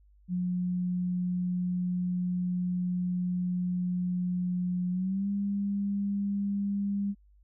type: tone with pitch glide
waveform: sine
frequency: 179.7 to 200.5 Hz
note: F3 to G3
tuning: +50 to +39 cents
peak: -27 dBFS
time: 0.28-7.15 s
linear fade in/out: 50 ms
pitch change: +189 cents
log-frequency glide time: 4.91-5.28 s
effects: added 50 Hz sine -57 dBFS peak until 7.43 s